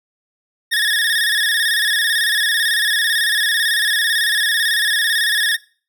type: tone with vibrato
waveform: 25% pulse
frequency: 1760 Hz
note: A6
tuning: in tune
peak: -11 dBFS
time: 0.71-5.57 s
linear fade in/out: 20 ms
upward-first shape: square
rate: 18 Hz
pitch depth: 72 cents each way
effects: noise-tail reverb RT60 0.4 s tail -22 dB re dry